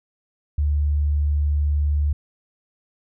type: tone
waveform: sine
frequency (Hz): 73.42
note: D2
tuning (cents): 0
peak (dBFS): -17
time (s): 0.58-2.13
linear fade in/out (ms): 5
effects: none